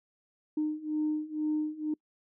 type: beating tone pair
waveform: sine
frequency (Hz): 304.5 / 306.6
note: D#4 / D#4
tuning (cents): -37 / -25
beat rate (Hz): 2.1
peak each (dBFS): -32 / -30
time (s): 0.57-1.94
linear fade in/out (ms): 5
effects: noise-tail reverb RT60 0.1 s tail -26 dB re dry + tanh soft clip ceiling -22 dBFS